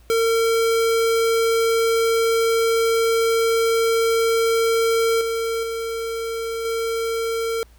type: tone with level steps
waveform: square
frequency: 455.6 Hz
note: A#4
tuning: 40 cents flat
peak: -17 / -22 / -25 / -22 dBFS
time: 0.1-7.63 s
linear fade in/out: 0 ms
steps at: 5.21 / 5.63 / 6.65 s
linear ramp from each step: 2 ms
effects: added 58 Hz sine -47 dBFS peak until 7.78 s + pink hiss -57 dBFS RMS until 7.78 s